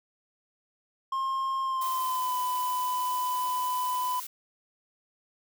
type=tone with pitch glide; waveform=triangle; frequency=1067 to 1001.3 Hz; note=C6 to B5; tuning=+34 to +24 cents; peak=-25 dBFS; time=1.12-4.2 s; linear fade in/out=5 ms; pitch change=-110 cents; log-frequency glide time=1.62-2.35 s
type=noise; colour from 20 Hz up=blue; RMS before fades=-39 dBFS; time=1.81-4.27 s; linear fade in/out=5 ms
effects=none